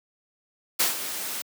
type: noise with ADSR envelope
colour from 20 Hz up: white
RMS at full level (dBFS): -21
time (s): 0.79-1.42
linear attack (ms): 13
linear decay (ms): 140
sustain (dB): -11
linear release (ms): 6
effects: high-pass 200 Hz 12 dB/octave